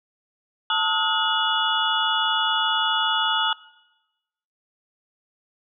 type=tone cluster; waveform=sine; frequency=886 / 1273 / 1438 / 2912 / 3435 Hz; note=A5 / D#6 / F#6 / F#7 / A7; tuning=+12 / +39 / -50 / -28 / -42 cents; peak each=-26 dBFS; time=0.7-3.53 s; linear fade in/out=2 ms; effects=noise-tail reverb RT60 1.0 s tail -20 dB re dry